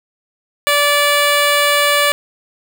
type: tone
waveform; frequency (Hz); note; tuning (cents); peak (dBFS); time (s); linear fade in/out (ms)
10% pulse; 580; D5; -22; -3; 0.67-2.12; 0
effects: none